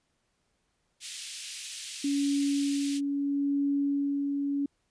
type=high-pass noise; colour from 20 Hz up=pink; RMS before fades=-39 dBFS; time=1-3.01 s; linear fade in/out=50 ms; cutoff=2600 Hz; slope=24 dB/octave
type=tone with tremolo; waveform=sine; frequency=282 Hz; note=C#4; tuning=30 cents sharp; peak=-24 dBFS; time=2.04-4.66 s; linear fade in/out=5 ms; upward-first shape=sine; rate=0.76 Hz; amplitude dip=30%
effects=pink hiss -75 dBFS RMS until 4.9 s + resampled to 22050 Hz

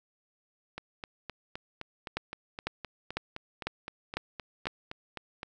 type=two click trains; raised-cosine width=0.3 ms; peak=-22 / -15 dBFS; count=19 / 6; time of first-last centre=0.78-5.431 / 2.17-4.67 s; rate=3.87 / 2 Hz; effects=none

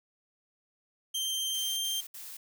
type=tone with pitch glide; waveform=sawtooth; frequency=3146 to 3166 Hz; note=G7 to G7; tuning=+6 to +17 cents; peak=-27 dBFS; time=1.14-2.01 s; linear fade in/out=10 ms; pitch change=+11 cents; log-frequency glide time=1.64-1.77 s
type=noise bursts; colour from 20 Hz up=blue; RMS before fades=-44 dBFS; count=3; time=1.54-2.37 s; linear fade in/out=5 ms; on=230 ms; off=70 ms
effects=none

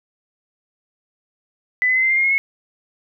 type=tone with pitch steps; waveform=sine; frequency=2000 / 2026 / 2051 / 2078 / 2104 / 2131 / 2158 / 2186 Hz; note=B6 / B6 / C7 / C7 / C7 / C7 / C#7 / C#7; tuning=+21 / +44 / -35 / -12 / +9 / +31 / -47 / -25 cents; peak=-14 dBFS; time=1.82-2.38 s; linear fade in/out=0 ms; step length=70 ms; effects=none

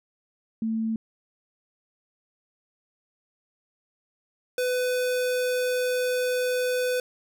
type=tone pair in turn; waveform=sine / square; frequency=223 / 500.6 Hz; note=A3 / B4; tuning=+23 / +23 cents; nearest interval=octave + major second; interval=1400 cents; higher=second; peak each=-24 dBFS; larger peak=neither; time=0.62-0.96 / 4.58-7 s; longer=second; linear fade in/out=2 ms; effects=none

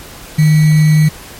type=tone with sample-and-hold; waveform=sine; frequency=154.4 Hz; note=D#3; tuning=13 cents flat; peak=-5 dBFS; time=0.38-1.09 s; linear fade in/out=10 ms; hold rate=2100 Hz; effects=pink hiss -33 dBFS RMS until 1.39 s + MP3 64 kbps

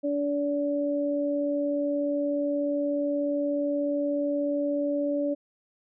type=tone pair together; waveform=sine; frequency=288.3 / 575 Hz; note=D4 / D5; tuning=-32 / -37 cents; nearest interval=octave; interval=1195 cents; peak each=-27 dBFS; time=0.03-5.35 s; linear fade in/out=20 ms; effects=none

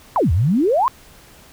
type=exponential two-way sweep; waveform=sine; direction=down then up; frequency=1101 to 74.4 to 1101 Hz; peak=-13 dBFS; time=0.16-0.88 s; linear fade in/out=0 ms; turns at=0.32 s; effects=pink hiss -46 dBFS RMS until 1.52 s

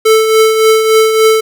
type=tone with tremolo; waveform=square; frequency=440 Hz; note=A4; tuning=in tune; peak=-4 dBFS; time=0.05-1.41 s; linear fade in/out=10 ms; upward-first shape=triangle; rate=3.5 Hz; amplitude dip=55%; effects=none

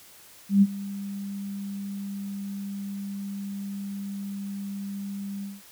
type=tone with ADSR envelope; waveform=sine; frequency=198.9 Hz; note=G3; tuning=25 cents sharp; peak=-12 dBFS; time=0.49-5.62 s; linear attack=130 ms; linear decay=43 ms; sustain=-19 dB; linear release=190 ms; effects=white hiss -51 dBFS RMS until 5.71 s

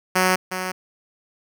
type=tone with echo; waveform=5% pulse; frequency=185 Hz; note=F#3; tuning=in tune; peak=-5 dBFS; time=0.15-0.36 s; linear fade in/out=10 ms; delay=360 ms; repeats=1; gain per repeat=-9 dB; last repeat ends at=0.72 s; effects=none

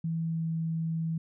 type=tone with pitch glide; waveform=sine; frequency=163.9 to 162.86 Hz; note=E3 to E3; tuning=-10 to -21 cents; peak=-28 dBFS; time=0.04-1.18 s; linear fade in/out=5 ms; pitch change=-11 cents; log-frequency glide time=0.27-0.46 s; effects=none

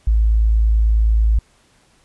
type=tone; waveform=sine; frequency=54.6 Hz; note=A1; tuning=13 cents flat; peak=-11 dBFS; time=0.07-1.39 s; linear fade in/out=5 ms; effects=pink hiss -56 dBFS RMS until 2.04 s + resampled to 24000 Hz

